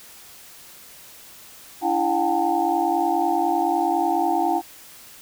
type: tone cluster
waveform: sine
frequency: 291.5 / 335.5 / 724 / 794 / 895 Hz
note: D4 / E4 / F#5 / G5 / A5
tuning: -13 / +31 / -38 / +22 / +29 cents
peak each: -29 / -24 / -23 / -24 / -27 dBFS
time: 1.81-4.62 s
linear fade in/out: 50 ms
effects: white hiss -45 dBFS RMS until 5.21 s